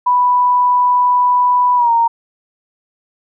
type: tone with pitch glide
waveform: sine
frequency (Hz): 987.8 to 927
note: B5 to A#5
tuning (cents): 0 to -10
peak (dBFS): -9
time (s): 0.06-2.08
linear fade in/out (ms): 10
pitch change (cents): -110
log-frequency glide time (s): 1.76-1.91
effects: none